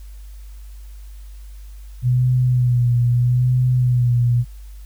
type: tone with vibrato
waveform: sine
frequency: 123.47 Hz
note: B2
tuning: in tune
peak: -13 dBFS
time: 2.02-4.45 s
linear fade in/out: 50 ms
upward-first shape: sine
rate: 0.78 Hz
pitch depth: 42 cents each way
effects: added 50 Hz sine -34 dBFS peak until 4.85 s + white hiss -54 dBFS RMS until 4.85 s